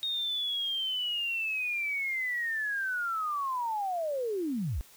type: linear sweep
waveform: sine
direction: down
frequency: 3729 to 44.18 Hz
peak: -29 dBFS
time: 0.03-4.81 s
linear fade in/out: 0 ms
effects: white hiss -56 dBFS RMS until 4.96 s